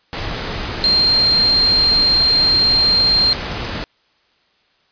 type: tone in noise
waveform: sine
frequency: 4186 Hz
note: C8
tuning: in tune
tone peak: -11 dBFS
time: 0.84-3.33 s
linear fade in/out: 0 ms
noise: pink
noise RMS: -24 dBFS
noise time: 0.13-3.84 s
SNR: +10 dB
effects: white hiss -59 dBFS RMS until 4.91 s + resampled to 11025 Hz